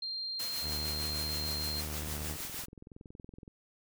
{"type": "tone", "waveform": "sine", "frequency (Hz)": 4186, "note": "C8", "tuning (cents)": 0, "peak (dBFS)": -35, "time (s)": [0.02, 1.81], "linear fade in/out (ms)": 5}
{"type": "noise with tremolo", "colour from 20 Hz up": "white", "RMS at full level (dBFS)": -39, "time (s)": [0.39, 2.66], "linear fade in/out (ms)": 10, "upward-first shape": "sine", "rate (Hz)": 6.5, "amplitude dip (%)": 45}
{"type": "tone with vibrato", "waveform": "sawtooth", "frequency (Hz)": 75.5, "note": "D2", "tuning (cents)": 48, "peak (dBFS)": -34, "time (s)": [0.61, 2.38], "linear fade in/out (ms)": 50, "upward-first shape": "triangle", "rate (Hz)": 5, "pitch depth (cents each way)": 21}
{"type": "click train", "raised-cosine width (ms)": 3, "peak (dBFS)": -36, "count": 32, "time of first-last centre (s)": [2.03, 3.479], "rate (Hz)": 21.4}
{"effects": []}